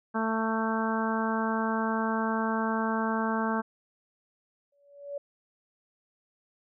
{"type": "harmonic tone", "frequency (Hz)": 222.5, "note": "A3", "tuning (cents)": 20, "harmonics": [1, 2, 3, 4, 5, 6, 7], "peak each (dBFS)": [-29, -35, -36, -33, -35, -37, -36], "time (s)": [0.14, 3.62], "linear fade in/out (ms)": 20}
{"type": "tone with exponential growth", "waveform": "sine", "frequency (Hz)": 569, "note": "C#5", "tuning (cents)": 45, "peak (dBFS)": -30, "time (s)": [4.72, 5.18], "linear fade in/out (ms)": 5, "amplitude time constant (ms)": 100}
{"effects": []}